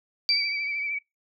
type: tone with exponential decay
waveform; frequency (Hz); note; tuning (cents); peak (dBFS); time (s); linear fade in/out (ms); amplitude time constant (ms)
sine; 4672; D8; -10; -18; 0.29-0.89; 0; 130
type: tone with vibrato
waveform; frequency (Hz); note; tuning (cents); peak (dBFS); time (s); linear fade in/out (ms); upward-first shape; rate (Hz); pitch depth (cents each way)
sine; 2300; D7; -37; -27; 0.29-0.99; 10; triangle; 13; 47
effects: noise-tail reverb RT60 0.2 s tail -24 dB re dry